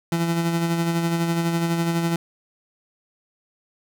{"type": "tone with tremolo", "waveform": "30% pulse", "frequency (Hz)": 168, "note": "E3", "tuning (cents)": 33, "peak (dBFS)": -16, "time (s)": [0.12, 2.16], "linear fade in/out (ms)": 2, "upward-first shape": "sine", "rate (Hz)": 12, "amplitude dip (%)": 40, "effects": []}